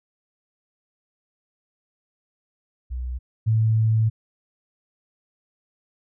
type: tone pair in turn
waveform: sine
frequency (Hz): 62.2 / 110.83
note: B1 / A2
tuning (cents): +13 / +13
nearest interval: minor seventh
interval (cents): 1000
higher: second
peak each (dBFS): -26 / -16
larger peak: second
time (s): 2.9-3.19 / 3.46-4.1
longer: second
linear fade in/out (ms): 20
effects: none